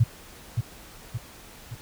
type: tone with echo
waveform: sine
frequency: 115.5 Hz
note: A#2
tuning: 16 cents flat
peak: -14 dBFS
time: 0-0.04 s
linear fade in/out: 10 ms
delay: 570 ms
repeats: 3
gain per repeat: -6 dB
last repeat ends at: 1.75 s
effects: pink hiss -47 dBFS RMS until 1.81 s